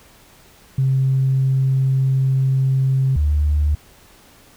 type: tone pair in turn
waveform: sine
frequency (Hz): 133.1 / 74.31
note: C3 / D2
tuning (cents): +30 / +21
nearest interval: minor seventh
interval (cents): 1009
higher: first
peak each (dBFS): -13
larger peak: neither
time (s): 0.78-3.16 / 3.16-3.75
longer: first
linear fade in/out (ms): 5
effects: tanh soft clip ceiling -9 dBFS + pink hiss -49 dBFS RMS until 4.56 s